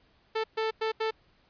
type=tone bursts at uneven times; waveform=sawtooth; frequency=441.8 Hz; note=A4; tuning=7 cents sharp; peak=-23 dBFS; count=4; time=0.35-0.44 / 0.57-0.71 / 0.81-0.92 / 1-1.11 s; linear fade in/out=10 ms; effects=pink hiss -65 dBFS RMS until 1.49 s + resampled to 11025 Hz